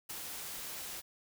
white noise with ADSR envelope, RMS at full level -40 dBFS, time 0.09-1.02 s, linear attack 11 ms, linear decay 16 ms, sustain -3 dB, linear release 29 ms, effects none

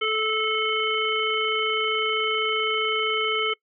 harmonic tone, 436.1 Hz, A4, 15 cents flat, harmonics 1 / 3 / 5 / 7, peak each -27 / -27 / -27 / -27 dBFS, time 0.01-3.54 s, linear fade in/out 10 ms, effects noise-tail reverb RT60 0.1 s tail -23 dB re dry

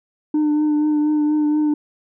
sine tone with vibrato, 301 Hz, D4, 43 cents sharp, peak -12 dBFS, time 0.34-1.74 s, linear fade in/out 5 ms, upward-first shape triangle, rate 4.2 Hz, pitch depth 25 cents each way, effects tanh soft clip ceiling -14 dBFS

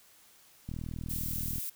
click train, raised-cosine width 5 ms, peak -26 dBFS, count 37, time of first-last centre 0.69-1.583 s, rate 40.3 Hz
violet noise, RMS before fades -37 dBFS, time 1.09-1.7 s, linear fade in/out 10 ms
effects white hiss -60 dBFS RMS until 1.75 s

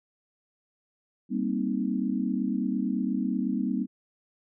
sine chord, C minor seventh, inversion second, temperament equal, 196 / 233.1 / 261.6 / 311.1 Hz, G3 / Bb3 / C4 / Eb4, 0 / 0 / 0 / 0 cents, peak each -30 / -30 / -30 / -34 dBFS, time 1.29-3.87 s, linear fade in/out 50 ms, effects none

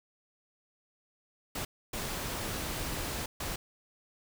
pink noise bursts at uneven times, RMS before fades -36 dBFS, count 3, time 1.55-1.65 / 1.93-3.26 / 3.4-3.56 s, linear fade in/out 5 ms, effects none

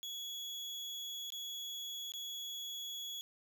35% pulse tone with dropouts, 3365 Hz, G#7, 22 cents sharp, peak -39 dBFS, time 0.03-3.21 s, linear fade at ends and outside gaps 0 ms, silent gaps 1.303-1.322 / 2.12-2.137 s, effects none

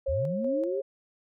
sine tone with tremolo, 542 Hz, C#5, 39 cents flat, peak -26 dBFS, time 0.06-0.82 s, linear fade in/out 10 ms, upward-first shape square, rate 2.6 Hz, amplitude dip 40%
sine linear sweep, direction up, 60 to 415.3 Hz, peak -29 dBFS, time 0.08-0.81 s, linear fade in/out 10 ms
effects none

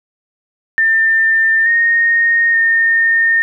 sine tone with pitch steps, 1796 / 1853 / 1828 Hz, A6 / A#6 / A#6, +35 / -11 / -34 cents, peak -9 dBFS, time 0.78-3.42 s, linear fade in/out 0 ms, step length 880 ms, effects none

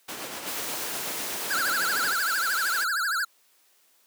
pink noise with tremolo, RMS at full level -33 dBFS, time 0.08-2.14 s, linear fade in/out 10 ms, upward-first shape sine, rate 8.2 Hz, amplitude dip 35%
white noise, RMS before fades -34 dBFS, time 0.46-2.85 s, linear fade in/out 20 ms
square tone with vibrato, 1480 Hz, F#6, in tune, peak -25 dBFS, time 1.5-3.25 s, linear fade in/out 10 ms, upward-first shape triangle, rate 13 Hz, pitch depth 240 cents each way
effects white hiss -63 dBFS RMS until 4.06 s + high-pass 300 Hz 12 dB/octave

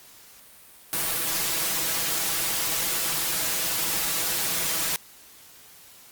white noise with comb filter, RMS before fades -26 dBFS, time 0.93-4.96 s, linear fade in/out 0 ms, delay 6.1 ms, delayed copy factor +0.8, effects white hiss -50 dBFS RMS until 6.11 s + Opus 48 kbps

